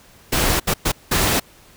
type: noise bursts at uneven times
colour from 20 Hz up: pink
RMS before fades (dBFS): -18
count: 4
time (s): 0.32-0.6 / 0.67-0.74 / 0.85-0.92 / 1.11-1.4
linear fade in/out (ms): 10
effects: pink hiss -49 dBFS RMS until 1.76 s